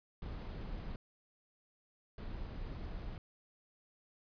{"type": "noise bursts at uneven times", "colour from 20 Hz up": "brown", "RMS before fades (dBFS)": -43, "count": 2, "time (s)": [[0.22, 0.96], [2.18, 3.18]], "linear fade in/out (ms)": 2, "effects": ["resampled to 11025 Hz"]}